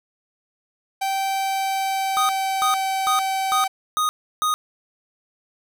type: tone with pitch glide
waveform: 45% pulse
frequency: 777 to 769.4 Hz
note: G5 to G5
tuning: -16 to -33 cents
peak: -21 dBFS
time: 1.01-3.68 s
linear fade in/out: 10 ms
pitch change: -17 cents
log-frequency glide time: 1.23-2.84 s
type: tone bursts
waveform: square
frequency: 1243 Hz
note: D#6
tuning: 2 cents flat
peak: -19 dBFS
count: 6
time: 2.17-4.54 s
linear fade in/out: 0 ms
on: 120 ms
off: 330 ms
effects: none